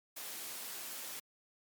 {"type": "noise", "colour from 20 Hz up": "white", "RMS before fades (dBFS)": -44, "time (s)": [0.16, 1.2], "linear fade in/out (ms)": 10, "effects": ["high-pass 200 Hz 12 dB/octave", "MP3 96 kbps"]}